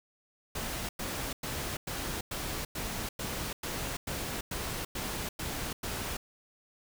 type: noise bursts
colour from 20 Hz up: pink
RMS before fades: -36 dBFS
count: 13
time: 0.55-6.17 s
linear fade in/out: 5 ms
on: 340 ms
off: 100 ms
effects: none